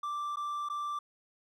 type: tone with dropouts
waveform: triangle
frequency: 1174.7 Hz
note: D6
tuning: in tune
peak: -31 dBFS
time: 0.03-0.99 s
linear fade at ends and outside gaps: 5 ms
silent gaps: 0.359-0.369 / 0.688-0.698 s
effects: none